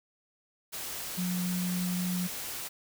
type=tone in noise; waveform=sine; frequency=180 Hz; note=F#3; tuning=47 cents flat; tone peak=-29 dBFS; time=1.17-2.28 s; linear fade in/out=20 ms; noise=white; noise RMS=-38 dBFS; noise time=0.72-2.69 s; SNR=+6 dB; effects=none